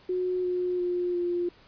sine tone with pitch steps, 364.9 / 360.1 / 355.3 / 350.6 Hz, F#4 / F#4 / F4 / F4, -24 / -47 / +30 / +7 cents, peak -25 dBFS, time 0.09-1.49 s, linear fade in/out 5 ms, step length 350 ms, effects pink hiss -56 dBFS RMS until 1.67 s + resampled to 11025 Hz

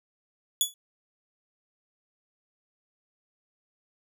15% pulse tone with exponential decay, 3407 Hz, G#7, 44 cents sharp, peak -11 dBFS, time 0.61-0.74 s, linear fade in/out 1 ms, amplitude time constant 28 ms, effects none

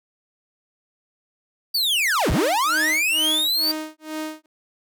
45% pulse linear two-way sweep, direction down then up, 4699 to 34.3 to 4699 Hz, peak -18 dBFS, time 1.74-3.72 s, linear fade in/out 10 ms, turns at 2.31 s
sawtooth tone with tremolo, 311.1 Hz, D#4, in tune, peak -22 dBFS, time 2.27-4.46 s, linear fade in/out 2 ms, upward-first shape sine, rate 2.2 Hz, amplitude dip 100%
effects none

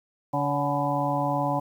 harmonic tone with a mistuned harmonic, 142.4 Hz, C#3, 47 cents sharp, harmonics 1 / 2 / 4 / 5 / 6 / 7, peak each -30 / -30 / -30 / -30 / -30 / -30 dBFS, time 0.33-1.6 s, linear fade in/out 10 ms, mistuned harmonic 5, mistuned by +57 cents, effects 9-bit

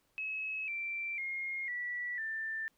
sine tone with pitch steps, 2575 / 2348 / 2140 / 1951.5 / 1779.2 Hz, E7 / D7 / C7 / B6 / A6, -41 / -1 / +38 / -21 / +19 cents, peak -35 dBFS, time 0.18-2.68 s, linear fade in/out 0 ms, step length 500 ms, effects pink hiss -74 dBFS RMS until 2.77 s

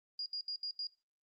sine tone bursts at uneven times, 4847 Hz, D#8, 46 cents flat, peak -36 dBFS, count 5, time 0.19-0.26 / 0.33-0.41 / 0.48-0.56 / 0.63-0.71 / 0.79-0.87 s, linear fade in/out 2 ms, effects noise-tail reverb RT60 0.3 s tail -22 dB re dry + Opus 24 kbps

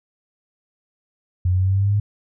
sine exponential sweep, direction up, 89.3 to 104.1 Hz, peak -15 dBFS, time 1.45-2 s, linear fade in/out 5 ms, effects none

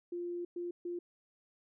sine tone bursts at uneven times, 349.2 Hz, F4, in tune, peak -36 dBFS, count 3, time 0.12-0.45 / 0.56-0.71 / 0.85-0.99 s, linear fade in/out 5 ms, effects none

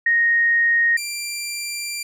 sine / 15% pulse tone pair in turn, 1864.7 / 2368 Hz, A#6 / D7, 0 / +14 cents, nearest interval major third, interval 414 cents, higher second, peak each -14 / -19 dBFS, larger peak first, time 0.06-0.97 / 0.97-2.03 s, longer second, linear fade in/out 5 ms, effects none

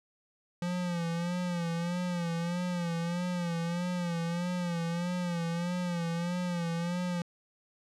square tone with vibrato, 173.4 Hz, F3, 12 cents flat, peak -31 dBFS, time 0.62-7.22 s, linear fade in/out 2 ms, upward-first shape sine, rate 1.6 Hz, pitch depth 62 cents each way, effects low-pass 8000 Hz 12 dB/octave

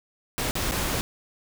pink noise with dropouts, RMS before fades -27 dBFS, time 0.38-1.01 s, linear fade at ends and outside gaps 0 ms, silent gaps 0.51-0.554 / 0.712-0.72 s, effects none

